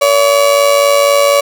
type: tone with amplitude modulation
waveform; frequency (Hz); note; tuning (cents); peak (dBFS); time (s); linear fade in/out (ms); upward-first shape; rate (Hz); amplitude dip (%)
35% pulse; 568; C#5; +42; -3; 0.01-1.41; 10; sine; 104; 55
effects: none